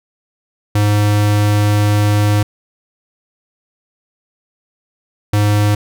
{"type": "tone pair in turn", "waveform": "square", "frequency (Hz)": [104, 104], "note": ["G#2", "G#2"], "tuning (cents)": [3, 3], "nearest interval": "unison", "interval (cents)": 0, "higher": "neither", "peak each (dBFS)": -11, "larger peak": "neither", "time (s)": [[0.75, 2.43], [5.33, 5.75]], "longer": "first", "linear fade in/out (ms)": 5, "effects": []}